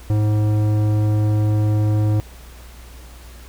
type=tone with low-pass filter; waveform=square; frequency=106 Hz; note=G#2; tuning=36 cents sharp; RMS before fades=-17 dBFS; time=0.1-2.2 s; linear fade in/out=0 ms; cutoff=600 Hz; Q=0.55; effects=added 60 Hz sine -38 dBFS peak until 3.48 s + pink hiss -45 dBFS RMS until 3.48 s